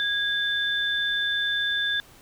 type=tone pair together; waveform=sine; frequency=1647 / 3537 Hz; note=G#6 / A7; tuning=-15 / +8 cents; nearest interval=octave + minor second; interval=1323 cents; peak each=-25 / -26 dBFS; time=0-2 s; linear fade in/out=0 ms; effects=pink hiss -52 dBFS RMS until 2.21 s